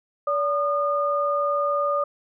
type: tone pair together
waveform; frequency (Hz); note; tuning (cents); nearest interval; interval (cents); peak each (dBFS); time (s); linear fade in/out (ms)
sine; 575 / 1218.4; D5 / D#6; -37 / -37; octave + minor second; 1300; -23; 0.27-2.04; 5
effects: none